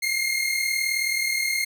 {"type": "tone pair together", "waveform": "sawtooth", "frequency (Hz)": [2110, 2149], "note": ["C7", "C7"], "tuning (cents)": [14, 46], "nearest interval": "unison", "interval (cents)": 32, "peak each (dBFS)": [-22, -22], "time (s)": [0.02, 1.65], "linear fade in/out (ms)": 10, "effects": []}